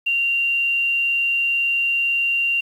sine tone, 2769 Hz, F7, 15 cents flat, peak -17 dBFS, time 0.06-2.61 s, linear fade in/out 10 ms, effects 8-bit

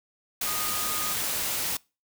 sine tone in noise, 1236 Hz, D#6, 12 cents flat, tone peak -35 dBFS, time 0.46-1.13 s, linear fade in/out 5 ms, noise white, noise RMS -29 dBFS, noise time 0.41-1.77 s, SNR -9 dB, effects noise-tail reverb RT60 0.3 s tail -25 dB re dry

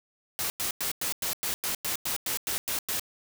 white noise bursts, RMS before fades -30 dBFS, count 13, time 0.39-2.996 s, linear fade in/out 0 ms, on 110 ms, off 98 ms, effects none

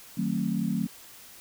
sine chord, D# diminished seventh, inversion none, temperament just, 155.56 / 186.68 / 224 / 268.8 Hz, D#3 / F#3 / A3 / C4, 0 / +16 / +31 / +47 cents, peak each -34 / -29 / -29 / -34 dBFS, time 0.17-0.87 s, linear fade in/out 10 ms, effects white hiss -49 dBFS RMS until 1.4 s

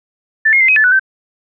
sine tone with pitch steps, 1765 / 2146 / 2076 / 2532 / 1740 / 1483 / 1550 Hz, A6 / C7 / C7 / D#7 / A6 / F#6 / G6, +5 / +43 / -14 / +30 / -20 / +4 / -20 cents, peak -7 dBFS, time 0.45-0.996 s, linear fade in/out 10 ms, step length 78 ms, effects none

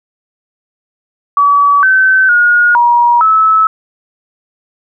sine tone with pitch steps, 1142 / 1534 / 1438 / 954 / 1301 Hz, D6 / G6 / F#6 / A#5 / E6, -49 / -38 / -50 / +40 / -23 cents, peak -5 dBFS, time 1.37-3.67 s, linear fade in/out 2 ms, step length 460 ms, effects none

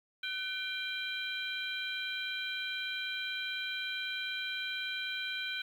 harmonic tone with a mistuned harmonic, 791 Hz, G5, 15 cents sharp, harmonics 2 / 3 / 4 / 5, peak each -39 / -40 / -40 / -42 dBFS, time 0.23-5.62 s, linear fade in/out 5 ms, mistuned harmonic 2, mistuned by -79 cents, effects 10-bit

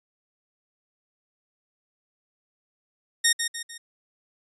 10% pulse tone with echo, 1855 Hz, A#6, 9 cents flat, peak -8 dBFS, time 3.24-3.33 s, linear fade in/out 10 ms, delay 150 ms, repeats 3, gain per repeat -7 dB, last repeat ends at 3.78 s, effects resampled to 24000 Hz

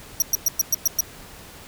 sawtooth tone bursts, 5770 Hz, F#8, 44 cents flat, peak -13 dBFS, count 7, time 0.2-1.007 s, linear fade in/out 2 ms, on 21 ms, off 110 ms, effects pink hiss -43 dBFS RMS until 1.67 s

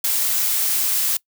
blue noise, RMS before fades -20 dBFS, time 0.04-1.17 s, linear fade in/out 5 ms, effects noise-tail reverb RT60 0.1 s tail -23 dB re dry

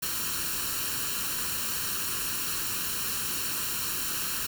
white noise with comb filter, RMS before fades -31 dBFS, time 0.02-4.47 s, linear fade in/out 10 ms, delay 0.71 ms, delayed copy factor +0.7, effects none

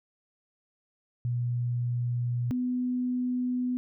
sine tone pair in turn, 121.2 / 249.5 Hz, B2 / B3, -32 / +18 cents, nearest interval octave, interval 1250 cents, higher second, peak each -26 dBFS, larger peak neither, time 1.25-2.51 / 2.51-3.77 s, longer neither, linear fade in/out 0 ms, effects none

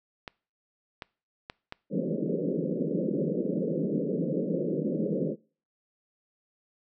clicks, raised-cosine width 0.3 ms, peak -21 dBFS, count 4, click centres 0.278 / 1.022 / 1.499 / 1.724 s
pink band-pass noise, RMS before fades -29 dBFS, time 1.9-5.36 s, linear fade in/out 50 ms, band 150 to 560 Hz, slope 96 dB/octave
effects noise-tail reverb RT60 0.4 s tail -24 dB re dry

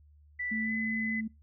sine tone with pitch glide, 1975.5 to 2017 Hz, B6 to B6, 0 to +36 cents, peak -32 dBFS, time 0.39-1.21 s, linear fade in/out 10 ms, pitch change +36 cents, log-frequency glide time 0.62-0.72 s
sine tone, 220 Hz, A3, in tune, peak -32 dBFS, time 0.51-1.28 s, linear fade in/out 10 ms
effects noise-tail reverb RT60 0.2 s tail -22 dB re dry + added 74 Hz sine -56 dBFS peak until 1.42 s

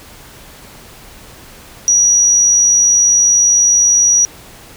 sine tone, 5800 Hz, F#8, 35 cents flat, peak -7 dBFS, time 1.88-4.25 s, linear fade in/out 0 ms, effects pink hiss -38 dBFS RMS until 4.76 s

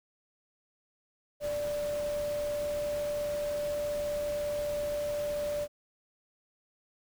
sine tone in noise, 587.3 Hz, D5, in tune, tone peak -30 dBFS, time 1.4-5.68 s, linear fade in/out 50 ms, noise pink, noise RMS -44 dBFS, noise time 1.4-5.68 s, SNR +11 dB, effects none

